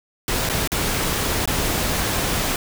pink noise with dropouts, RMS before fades -22 dBFS, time 0.28-2.56 s, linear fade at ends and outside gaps 1 ms, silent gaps 0.49-0.497 / 0.675-0.718 / 1.457-1.475 s, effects none

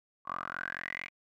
10% pulse tone with band-pass filter sweep, 44.48 Hz, F1, 32 cents sharp, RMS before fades -39 dBFS, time 0.25-1.1 s, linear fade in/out 50 ms, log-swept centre 1100 to 2300 Hz, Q 9.3, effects none

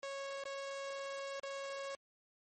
sawtooth tone with dropouts, 551 Hz, C#5, 11 cents flat, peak -37 dBFS, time 0.03-1.95 s, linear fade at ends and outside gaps 1 ms, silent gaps 0.438-0.455 / 1.397-1.433 s, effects MP3 32 kbps

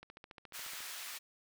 click train, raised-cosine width 0.3 ms, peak -34 dBFS, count 12, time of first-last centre 0.03-0.805 s, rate 14.2 Hz
pink high-pass noise, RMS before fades -45 dBFS, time 0.53-1.19 s, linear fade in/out 20 ms, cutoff 1500 Hz, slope 12 dB/octave
effects none

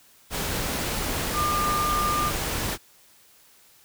sine tone in noise, 1200 Hz, D6, 37 cents sharp, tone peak -23 dBFS, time 1.33-2.32 s, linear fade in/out 50 ms, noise pink, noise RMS -28 dBFS, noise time 0.3-2.78 s, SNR +2 dB, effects white hiss -56 dBFS RMS until 3.84 s

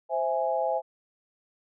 sine chord, C augmented, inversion none, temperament equal, 523.3 / 659.3 / 830.6 Hz, C5 / E5 / G#5, 0 / 0 / 0 cents, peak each -29 / -28 / -29 dBFS, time 0.09-0.82 s, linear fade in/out 50 ms, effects none

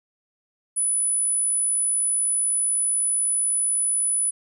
sine tone, 9956 Hz, D#9, in tune, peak -17 dBFS, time 0.76-4.31 s, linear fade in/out 20 ms, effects tanh soft clip ceiling -19 dBFS

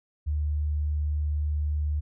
sine tone, 74.7 Hz, D2, 30 cents sharp, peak -24 dBFS, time 0.26-2.01 s, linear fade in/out 20 ms, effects none

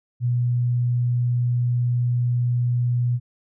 sine tone, 121.9 Hz, B2, 22 cents flat, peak -18 dBFS, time 0.2-3.2 s, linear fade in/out 50 ms, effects none

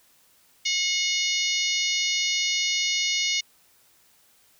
harmonic tone, 725 Hz, F#5, 35 cents flat, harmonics 3 / 4 / 5 / 6 / 7 / 8 / 9, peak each -28 / -29 / -30 / -31 / -31 / -32 / -33 dBFS, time 0.65-3.41 s, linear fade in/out 10 ms, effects white hiss -60 dBFS RMS until 4.59 s

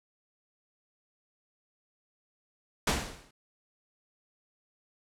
pink noise with exponential decay, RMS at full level -23 dBFS, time 2.87-3.31 s, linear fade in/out 5 ms, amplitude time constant 95 ms, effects low-pass 9000 Hz 12 dB/octave

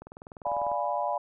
click train, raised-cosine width 1 ms, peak -29 dBFS, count 15, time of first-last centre 0.02-0.717 s, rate 20.1 Hz
sine chord, D diminished seventh, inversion none, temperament equal, 587.3 / 698.5 / 830.6 / 987.8 Hz, D5 / F5 / Ab5 / Cb6, 0 / 0 / 0 / 0 cents, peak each -32 / -32 / -32 / -32 dBFS, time 0.45-1.18 s, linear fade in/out 5 ms
effects none

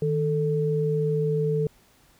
sine tone pair together, 155.56 / 440.8 Hz, D#3 / A4, 0 / +3 cents, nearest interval octave + tritone, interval 1803 cents, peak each -24 dBFS, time 0.02-1.67 s, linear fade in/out 2 ms, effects pink hiss -59 dBFS RMS until 2.19 s

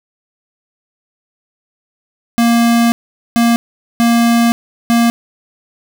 square tone bursts at uneven times, 233.9 Hz, A#3, 6 cents sharp, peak -9 dBFS, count 4, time 2.38-2.92 / 3.36-3.56 / 4-4.52 / 4.9-5.1 s, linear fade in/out 0 ms, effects none

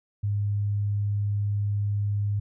sine tone, 102.4 Hz, G#2, 24 cents flat, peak -23 dBFS, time 0.23-2.4 s, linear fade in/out 10 ms, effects none

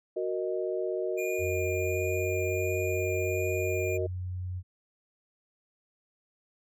sine chord, D# minor, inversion first, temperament equal, 370 / 466.2 / 622.3 Hz, F#4 / A#4 / D#5, 0 / 0 / 0 cents, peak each -31 / -34 / -34 dBFS, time 0.16-4.07 s, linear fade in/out 10 ms
square tone with vibrato, 2420 Hz, D#7, 49 cents flat, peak -36 dBFS, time 1.17-3.98 s, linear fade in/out 20 ms, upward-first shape triangle, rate 1.4 Hz, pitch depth 10 cents each way
sine tone with pitch glide, 88.5 to 91.04 Hz, F2 to F#2, +23 to -28 cents, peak -32 dBFS, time 1.38-4.63 s, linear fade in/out 50 ms, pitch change +49 cents, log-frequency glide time 1.8-2.55 s
effects none

